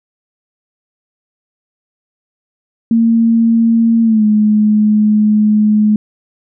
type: tone with pitch glide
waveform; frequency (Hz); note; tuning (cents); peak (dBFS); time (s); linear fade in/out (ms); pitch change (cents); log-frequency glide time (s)
sine; 228.8 to 212.2; A#3 to G#3; -32 to +38; -7; 2.91-5.96; 2; -130; 4.03-4.24
effects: none